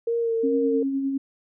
sine tone with vibrato, 460.5 Hz, A#4, 21 cents flat, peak -21 dBFS, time 0.07-0.83 s, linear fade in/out 5 ms, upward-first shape sine, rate 2.5 Hz, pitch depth 25 cents each way
sine tone with tremolo, 272.4 Hz, C#4, 30 cents flat, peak -21 dBFS, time 0.43-1.18 s, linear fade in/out 10 ms, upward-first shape sine, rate 9.8 Hz, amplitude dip 35%
effects none

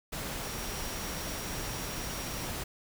sine tone in noise, 5640 Hz, F8, 16 cents sharp, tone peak -46 dBFS, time 0.43-2.48 s, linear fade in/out 10 ms, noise pink, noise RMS -37 dBFS, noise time 0.12-2.64 s, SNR -12 dB, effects none

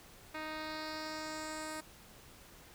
10% pulse tone with low-pass filter sweep, 311.1 Hz, D#4, in tune, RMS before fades -42 dBFS, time 0.34-1.81 s, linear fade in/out 10 ms, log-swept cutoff 3000 to 10000 Hz, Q 2.3, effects pink hiss -57 dBFS RMS until 2.74 s

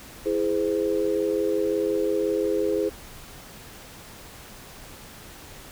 sine chord, E augmented, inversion none, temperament equal with one note detuned, 329.6 / 415.3 / 513.4 Hz, E4 / G#4 / B#4, 0 / 0 / -33 cents, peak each -27 / -24 / -27 dBFS, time 0.25-2.9 s, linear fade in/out 20 ms, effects pink hiss -44 dBFS RMS until 5.71 s

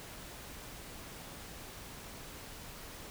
silence, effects pink hiss -48 dBFS RMS until 3.1 s

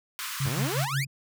pink high-pass noise, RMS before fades -35 dBFS, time 0.19-0.85 s, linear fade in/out 0 ms, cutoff 1000 Hz, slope 96 dB/octave
sine tone with tremolo, 136.7 Hz, C#3, 24 cents flat, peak -24 dBFS, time 0.4-1.07 s, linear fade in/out 5 ms, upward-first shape sine, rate 5.6 Hz, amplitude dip 85%
sawtooth exponential sweep, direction up, 87.31 to 2534 Hz, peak -26 dBFS, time 0.45-1.05 s, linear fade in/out 10 ms
effects none

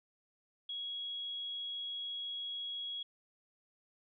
sine tone, 3322 Hz, G#7, in tune, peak -38 dBFS, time 0.69-3.03 s, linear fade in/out 5 ms, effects none

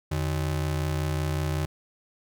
square ring-modulated tone, 116.54 Hz, A#2, in tune, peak -23 dBFS, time 0.11-1.66 s, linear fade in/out 10 ms, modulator 32.7 Hz, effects none

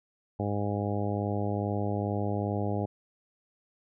harmonic tone, 102.4 Hz, G#2, 24 cents flat, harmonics 1 / 2 / 3 / 4 / 5 / 6 / 7 / 8, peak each -31 / -34 / -36 / -37 / -38 / -39 / -39 / -40 dBFS, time 0.39-2.86 s, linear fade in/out 10 ms, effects none

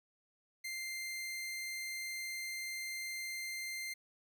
sawtooth tone, 2093 Hz, C7, in tune, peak -36 dBFS, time 0.64-3.94 s, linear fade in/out 10 ms, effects none

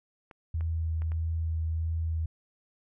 clicks, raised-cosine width 0.5 ms, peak -33 dBFS, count 4, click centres 0.312 / 0.609 / 1.02 / 1.119 s
sine tone with vibrato, 81.1 Hz, E2, 28 cents flat, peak -27 dBFS, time 0.54-2.26 s, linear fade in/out 5 ms, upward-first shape sine, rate 1.6 Hz, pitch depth 13 cents each way
effects none

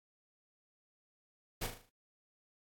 pink noise with echo, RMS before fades -37 dBFS, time 1.61-1.67 s, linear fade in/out 10 ms, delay 38 ms, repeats 6, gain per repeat -6 dB, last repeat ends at 1.898 s, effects AAC 64 kbps

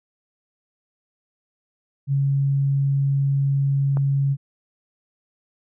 sine tone, 138.59 Hz, C#3, in tune, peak -17 dBFS, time 2.07-4.37 s, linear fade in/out 50 ms
click, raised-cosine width 1 ms, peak -18 dBFS, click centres 3.971 s
effects none

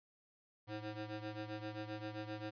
20% pulse ring-modulated tone, 213.6 Hz, G#3, 49 cents sharp, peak -35 dBFS, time 0.67-2.51 s, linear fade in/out 20 ms, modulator 103 Hz, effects resampled to 11025 Hz

